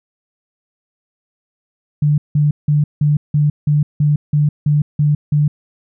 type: tone bursts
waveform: sine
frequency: 148 Hz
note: D3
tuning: 14 cents sharp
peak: -10 dBFS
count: 11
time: 2.02-5.48 s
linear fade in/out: 5 ms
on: 160 ms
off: 170 ms
effects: none